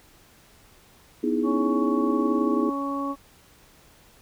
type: chord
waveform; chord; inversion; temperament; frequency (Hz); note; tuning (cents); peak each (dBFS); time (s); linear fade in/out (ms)
sine; E major seventh; second; equal; 246.9 / 311.1 / 329.6 / 415.3; B3 / D#4 / E4 / G#4; 0 / 0 / 0 / 0; -26 / -26 / -28 / -28; 1.23-2.7; 10
type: harmonic tone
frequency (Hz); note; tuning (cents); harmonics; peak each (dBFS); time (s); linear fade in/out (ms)
278.9; C#4; +11; 1 / 2 / 3 / 4; -28 / -35 / -40 / -30; 1.43-3.16; 50
effects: pink hiss -55 dBFS RMS until 4.21 s